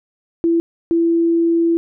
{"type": "tone pair in turn", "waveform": "sine", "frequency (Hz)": [334.8, 334.8], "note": ["E4", "E4"], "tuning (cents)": [27, 27], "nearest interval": "unison", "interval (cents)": 0, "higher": "neither", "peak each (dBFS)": -12, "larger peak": "neither", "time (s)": [[0.44, 0.6], [0.91, 1.77]], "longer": "second", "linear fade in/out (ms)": 0, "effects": []}